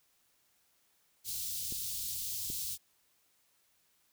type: band-stop noise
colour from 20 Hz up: white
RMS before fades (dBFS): -38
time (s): 1.24-2.78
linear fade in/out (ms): 50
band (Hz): 140 to 3600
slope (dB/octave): 24
type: clicks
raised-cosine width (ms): 3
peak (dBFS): -31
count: 2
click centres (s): 1.724 / 2.501
effects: white hiss -72 dBFS RMS until 4.12 s